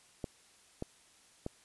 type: clicks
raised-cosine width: 2 ms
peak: -23 dBFS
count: 3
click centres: 0.242 / 0.824 / 1.464 s
effects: white hiss -63 dBFS RMS until 1.64 s + resampled to 24000 Hz